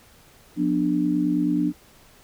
sine chord, B diminished, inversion second, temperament just, 177.8 / 246.9 / 296.3 Hz, F3 / B3 / D4, +31 / 0 / +15 cents, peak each -26 / -26 / -21 dBFS, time 0.56-1.73 s, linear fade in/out 50 ms, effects pink hiss -53 dBFS RMS until 2.23 s

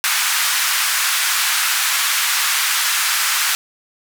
pink band-pass noise, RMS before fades -18 dBFS, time 0.04-3.55 s, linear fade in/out 0 ms, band 1200 to 16000 Hz, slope 24 dB/octave, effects none

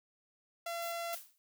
sawtooth tone, 680 Hz, F5, 46 cents flat, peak -33 dBFS, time 0.66-1.15 s, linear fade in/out 5 ms
violet noise, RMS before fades -47 dBFS, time 0.82-0.92 s, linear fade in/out 5 ms
blue noise with exponential decay, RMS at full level -39 dBFS, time 1.13-1.38 s, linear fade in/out 0 ms, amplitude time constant 54 ms
effects none

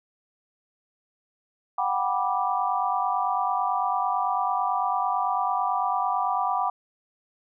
sine chord, G major seventh, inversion third, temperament just, 735 / 784 / 980 / 1176 Hz, F#5 / G5 / B5 / D6, -12 / 0 / -14 / +2 cents, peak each -28 dBFS, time 1.78-6.7 s, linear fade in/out 5 ms, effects none

